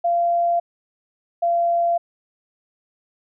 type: tone pair in turn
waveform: sine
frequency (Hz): 689 / 686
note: F5 / F5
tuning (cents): -24 / -31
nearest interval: unison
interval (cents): 7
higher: first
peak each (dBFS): -16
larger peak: neither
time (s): 0.04-0.6 / 1.42-1.98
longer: neither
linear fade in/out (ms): 10
effects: none